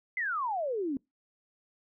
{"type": "exponential sweep", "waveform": "sine", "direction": "down", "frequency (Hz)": [2097, 256.5], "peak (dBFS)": -29, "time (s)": [0.17, 0.97], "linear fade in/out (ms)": 2, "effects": ["noise-tail reverb RT60 0.2 s tail -24 dB re dry"]}